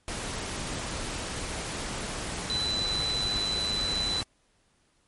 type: tone in noise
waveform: sine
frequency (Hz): 3998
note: B7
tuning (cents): +20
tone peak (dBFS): -27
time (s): 2.5-4.21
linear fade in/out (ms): 0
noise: pink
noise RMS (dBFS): -34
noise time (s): 0.08-4.23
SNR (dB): +4
effects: pink hiss -68 dBFS RMS until 5.07 s + MP3 48 kbps